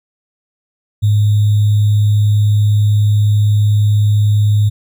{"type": "tone with sample-and-hold", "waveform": "sine", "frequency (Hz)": 104.5, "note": "G#2", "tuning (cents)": 11, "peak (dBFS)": -8, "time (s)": [1.02, 4.7], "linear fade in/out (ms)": 20, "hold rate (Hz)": 3675, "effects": []}